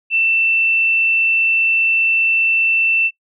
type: tone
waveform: sine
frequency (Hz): 2675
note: E7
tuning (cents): +25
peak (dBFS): -12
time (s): 0.1-3.11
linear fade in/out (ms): 50
effects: noise-tail reverb RT60 0.1 s tail -26 dB re dry